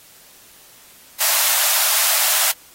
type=high-pass noise; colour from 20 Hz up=white; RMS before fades=-17 dBFS; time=1.2-2.52 s; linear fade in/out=10 ms; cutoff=580 Hz; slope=96 dB/octave; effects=white hiss -47 dBFS RMS until 2.74 s + AAC 48 kbps